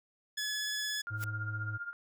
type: tone with vibrato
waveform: 15% pulse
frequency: 1704 Hz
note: G#6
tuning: 44 cents sharp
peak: -27 dBFS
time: 0.37-1.02 s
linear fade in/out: 10 ms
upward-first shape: sine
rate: 17 Hz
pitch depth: 9 cents each way
type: tone with tremolo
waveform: sine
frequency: 1407 Hz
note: F6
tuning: 12 cents sharp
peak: -34 dBFS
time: 1.07-1.93 s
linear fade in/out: 0 ms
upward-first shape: triangle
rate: 15 Hz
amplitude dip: 85%
type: tone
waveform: triangle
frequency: 106.7 Hz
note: G#2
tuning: 47 cents sharp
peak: -34 dBFS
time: 1.1-1.78 s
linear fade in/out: 20 ms
type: noise with exponential growth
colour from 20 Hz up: white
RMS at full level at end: -39 dBFS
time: 1.16-1.24 s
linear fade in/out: 0 ms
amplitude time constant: 17 ms
effects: none